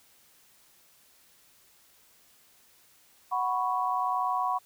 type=chord; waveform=sine; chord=F# suspended fourth; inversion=none; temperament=equal; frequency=740 / 987.8 / 1108.7 Hz; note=F#5 / B5 / C#6; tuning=0 / 0 / 0 cents; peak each=-30 dBFS; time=3.31-4.59 s; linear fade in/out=20 ms; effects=white hiss -61 dBFS RMS until 4.65 s